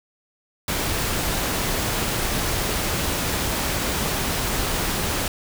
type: noise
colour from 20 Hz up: pink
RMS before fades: -24 dBFS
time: 0.68-5.28 s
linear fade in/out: 2 ms
effects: none